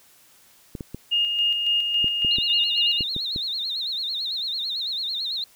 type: clicks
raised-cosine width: 3 ms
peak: -19 dBFS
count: 9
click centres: 0.752 / 0.808 / 0.946 / 2.044 / 2.248 / 2.385 / 3.008 / 3.164 / 3.361 s
type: tone with tremolo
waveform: sine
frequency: 2840 Hz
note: F7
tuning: 28 cents sharp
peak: -18 dBFS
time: 1.11-3.04 s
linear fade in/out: 20 ms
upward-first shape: square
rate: 3.6 Hz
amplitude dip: 40%
type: tone with vibrato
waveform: sine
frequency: 3940 Hz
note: B7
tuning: 5 cents flat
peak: -25 dBFS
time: 2.31-5.44 s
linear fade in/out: 2 ms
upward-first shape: sine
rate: 9 Hz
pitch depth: 160 cents each way
effects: white hiss -55 dBFS RMS until 5.55 s